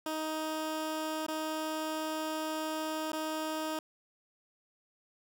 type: tone with dropouts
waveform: 15% pulse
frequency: 313.1 Hz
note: D#4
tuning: 11 cents sharp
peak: -27 dBFS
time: 0.06-3.79 s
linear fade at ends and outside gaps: 2 ms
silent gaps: 1.265-1.283 / 3.119-3.131 s
effects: none